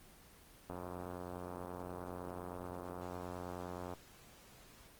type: click train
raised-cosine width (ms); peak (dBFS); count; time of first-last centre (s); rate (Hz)
1; -30; 291; 0.7-3.937; 89.6
effects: pink hiss -60 dBFS RMS until 4.99 s + Opus 24 kbps